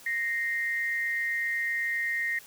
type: tone pair together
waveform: sine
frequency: 1860.2 / 2088 Hz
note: A#6 / C7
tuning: -4 / -4 cents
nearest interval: major second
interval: 200 cents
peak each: -28 / -32 dBFS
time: 0.06-2.39 s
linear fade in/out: 5 ms
effects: white hiss -51 dBFS RMS until 2.46 s